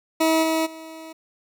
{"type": "tone with level steps", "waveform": "20% pulse", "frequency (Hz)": 321.2, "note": "E4", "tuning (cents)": -45, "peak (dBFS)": [-12, -15, -32], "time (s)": [0.2, 1.13], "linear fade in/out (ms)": 10, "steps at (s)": [0.42, 0.65], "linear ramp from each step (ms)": 20, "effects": []}